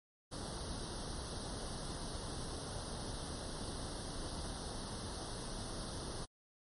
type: noise with comb filter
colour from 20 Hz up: pink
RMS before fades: -43 dBFS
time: 0.31-6.26 s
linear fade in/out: 20 ms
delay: 0.21 ms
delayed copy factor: +0.95
effects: MP3 48 kbps